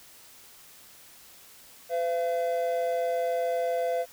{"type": "tone pair together", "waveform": "triangle", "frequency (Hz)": [507.7, 680], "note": ["B4", "F5"], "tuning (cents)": [48, -46], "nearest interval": "perfect fourth", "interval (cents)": 506, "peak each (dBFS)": -26, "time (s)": [1.89, 4.06], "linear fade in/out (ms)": 50, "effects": ["white hiss -52 dBFS RMS until 4.12 s"]}